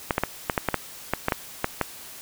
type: clicks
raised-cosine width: 0.5 ms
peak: -6 dBFS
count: 12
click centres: 0.108 / 0.181 / 0.236 / 0.498 / 0.578 / 0.687 / 0.743 / 1.136 / 1.284 / 1.322 / 1.644 / 1.813 s
effects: white hiss -42 dBFS RMS until 2.21 s